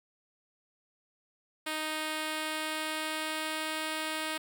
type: tone with pitch glide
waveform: 5% pulse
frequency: 311.1 to 313.1 Hz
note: D#4 to D#4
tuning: 0 to +11 cents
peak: -21 dBFS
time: 1.66-4.38 s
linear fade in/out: 10 ms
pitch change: +11 cents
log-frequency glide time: 2.22-3.75 s
effects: none